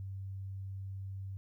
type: tone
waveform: sine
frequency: 96.7 Hz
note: G2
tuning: 23 cents flat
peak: -39 dBFS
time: 0-1.37 s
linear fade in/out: 0 ms
effects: 13-bit